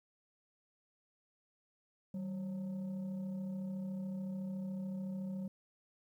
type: tone with frequency modulation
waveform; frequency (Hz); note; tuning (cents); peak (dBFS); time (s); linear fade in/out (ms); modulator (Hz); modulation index
sine; 191.4; G3; -41; -36; 2.14-5.48; 5; 349; 0.36
effects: tanh soft clip ceiling -35 dBFS + 12-bit